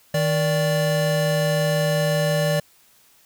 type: tone pair together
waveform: square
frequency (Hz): 156.93 / 584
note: D#3 / D5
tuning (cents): +15 / -10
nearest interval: octave + major seventh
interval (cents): 2275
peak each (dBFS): -22 / -22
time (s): 0.14-2.6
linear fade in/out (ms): 5
effects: white hiss -56 dBFS RMS until 3.25 s